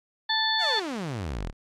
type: harmonic tone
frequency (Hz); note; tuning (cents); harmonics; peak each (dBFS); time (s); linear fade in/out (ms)
880; A5; 0; 1 / 2 / 4 / 5; -29 / -28 / -27 / -28; 0.29-0.8; 10
type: exponential sweep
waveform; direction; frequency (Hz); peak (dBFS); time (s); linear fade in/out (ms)
sawtooth; down; 820 to 32.94; -26; 0.58-1.53; 50
effects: low-pass 7000 Hz 12 dB/octave + AAC 64 kbps